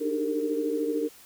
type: tone cluster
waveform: sine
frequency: 297.5 / 310.9 / 387.9 / 403.4 / 457.7 Hz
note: D4 / D#4 / G4 / G4 / A#4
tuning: +22 / -1 / -18 / +50 / -32 cents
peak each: -30 / -34 / -37 / -37 / -28 dBFS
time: 0-1.09 s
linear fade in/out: 20 ms
effects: white hiss -52 dBFS RMS until 1.25 s